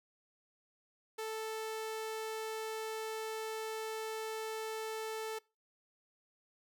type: tone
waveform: sawtooth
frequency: 440 Hz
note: A4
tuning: in tune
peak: -34 dBFS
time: 1.18-5.39 s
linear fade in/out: 10 ms
effects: noise-tail reverb RT60 0.3 s tail -24 dB re dry